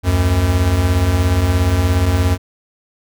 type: beating tone pair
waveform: square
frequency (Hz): 73.42 / 90.42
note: D2 / F#2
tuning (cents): 0 / -39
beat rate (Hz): 17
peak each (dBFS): -19 / -14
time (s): 0.03-2.38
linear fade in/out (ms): 50
effects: none